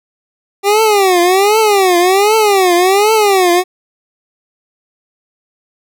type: tone with vibrato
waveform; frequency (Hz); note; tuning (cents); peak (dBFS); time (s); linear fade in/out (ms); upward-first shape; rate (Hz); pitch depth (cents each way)
25% pulse; 392; G4; 0; -4; 0.63-3.64; 50; triangle; 1.3; 230
effects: none